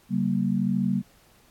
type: chord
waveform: sine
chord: G diminished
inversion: second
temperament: equal with one note detuned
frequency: 138.59 / 191.74 / 233.1 Hz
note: Db3 / G3 / Bb3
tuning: 0 / -38 / 0 cents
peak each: -30 / -24 / -26 dBFS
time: 0.09-1.03 s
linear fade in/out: 50 ms
effects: pink hiss -59 dBFS RMS until 1.5 s + AAC 64 kbps